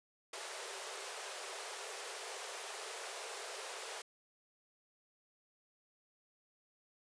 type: high-pass noise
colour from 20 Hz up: pink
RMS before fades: -45 dBFS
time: 0.33-4.02 s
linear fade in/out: 5 ms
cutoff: 380 Hz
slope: 96 dB/octave
effects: resampled to 22050 Hz